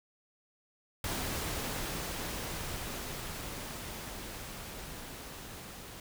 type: noise with level ramp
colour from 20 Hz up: pink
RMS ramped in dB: -35 to -47 dBFS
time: 1.04-6 s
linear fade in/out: 2 ms
effects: none